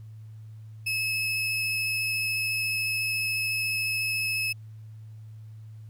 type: tone with vibrato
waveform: 35% pulse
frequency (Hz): 2589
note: E7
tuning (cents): -32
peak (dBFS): -24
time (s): 0.86-4.53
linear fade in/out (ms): 10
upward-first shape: triangle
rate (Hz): 14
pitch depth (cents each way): 11
effects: added 109 Hz sine -41 dBFS peak until 5.89 s + pink hiss -68 dBFS RMS until 5.89 s